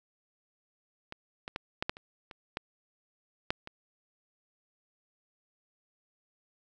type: clicks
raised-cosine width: 0.3 ms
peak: -24 / -22 / -18 / -14 / -13 / -30 / -29 / -17 / -12 / -26 dBFS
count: 10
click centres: 1.124 / 1.479 / 1.561 / 1.825 / 1.895 / 1.969 / 2.312 / 2.571 / 3.505 / 3.674 s
effects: none